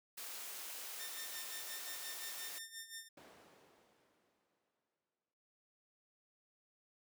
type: noise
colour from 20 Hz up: white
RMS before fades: -47 dBFS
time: 0.17-2.59 s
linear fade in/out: 10 ms
type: tone with tremolo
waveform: 10% pulse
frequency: 1809 Hz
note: A6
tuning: 48 cents sharp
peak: -36 dBFS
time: 0.99-3.09 s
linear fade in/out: 20 ms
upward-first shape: sine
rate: 5.7 Hz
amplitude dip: 75%
type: noise with exponential decay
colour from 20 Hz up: brown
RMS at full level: -46 dBFS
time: 3.17-5.34 s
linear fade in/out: 5 ms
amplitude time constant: 470 ms
effects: high-pass 400 Hz 12 dB/octave